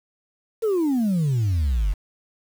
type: exponential sweep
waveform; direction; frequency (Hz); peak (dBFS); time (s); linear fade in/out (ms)
sine; down; 465.3 to 43.65; -16; 0.62-1.94; 20
effects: tanh soft clip ceiling -17 dBFS + 7-bit